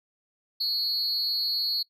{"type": "tone with amplitude modulation", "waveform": "triangle", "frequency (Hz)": 4342, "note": "C#8", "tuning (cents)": -37, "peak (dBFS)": -20, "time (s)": [0.6, 1.83], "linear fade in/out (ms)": 10, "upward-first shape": "sine", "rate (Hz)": 273, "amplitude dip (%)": 80, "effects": ["noise-tail reverb RT60 0.1 s tail -21 dB re dry"]}